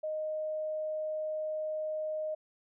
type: tone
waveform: sine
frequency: 620 Hz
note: D#5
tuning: 6 cents flat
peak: -32 dBFS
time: 0.03-2.35 s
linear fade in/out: 10 ms
effects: none